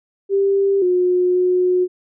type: tone with pitch steps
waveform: sine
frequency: 394.4 / 361 / 363.3 Hz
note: G4 / F#4 / F#4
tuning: +11 / -43 / -32 cents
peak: -13 dBFS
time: 0.29-1.88 s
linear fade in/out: 50 ms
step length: 530 ms
effects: none